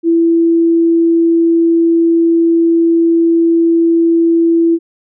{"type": "tone", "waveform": "sine", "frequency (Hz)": 333.4, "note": "E4", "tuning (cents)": 20, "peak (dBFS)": -7, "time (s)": [0.03, 4.79], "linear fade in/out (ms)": 50, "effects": []}